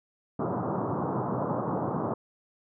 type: band-pass noise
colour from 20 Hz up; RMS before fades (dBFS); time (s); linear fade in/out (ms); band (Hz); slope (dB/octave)
pink; -30; 0.39-2.14; 5; 110 to 1200; 48
effects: none